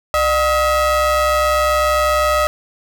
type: ring-modulated tone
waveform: square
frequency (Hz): 333.6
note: E4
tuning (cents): +21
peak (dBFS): -11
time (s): 0.14-2.47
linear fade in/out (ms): 0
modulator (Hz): 937
effects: none